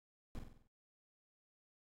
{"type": "noise with echo", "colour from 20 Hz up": "brown", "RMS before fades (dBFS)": -43, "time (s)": [0.35, 0.39], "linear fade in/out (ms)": 0, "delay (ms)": 47, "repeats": 6, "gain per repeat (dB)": -5, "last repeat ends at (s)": 0.672, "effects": ["AAC 48 kbps"]}